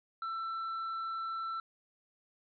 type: tone with hard clipping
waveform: sine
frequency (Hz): 1336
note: E6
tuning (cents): +23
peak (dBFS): -36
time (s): 0.22-1.6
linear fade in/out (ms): 2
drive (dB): 3
effects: resampled to 11025 Hz